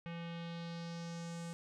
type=tone with low-pass filter sweep; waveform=square; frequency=168.9 Hz; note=E3; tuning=42 cents sharp; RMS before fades=-44 dBFS; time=0.06-1.53 s; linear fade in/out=0 ms; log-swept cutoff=2600 to 8500 Hz; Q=2.3; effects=none